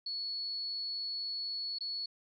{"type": "tone with dropouts", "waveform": "sine", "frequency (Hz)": 4396, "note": "C#8", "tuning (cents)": -15, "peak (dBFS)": -35, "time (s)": [0.06, 2.06], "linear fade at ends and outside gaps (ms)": 5, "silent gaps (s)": [1.786, 1.807], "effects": []}